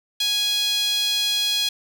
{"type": "tone with high-pass filter", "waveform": "sawtooth", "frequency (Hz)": 830.6, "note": "G#5", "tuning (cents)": 0, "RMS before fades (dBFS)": -22, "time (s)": [0.2, 1.69], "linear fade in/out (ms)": 5, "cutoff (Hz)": 3600, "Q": 6.7, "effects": []}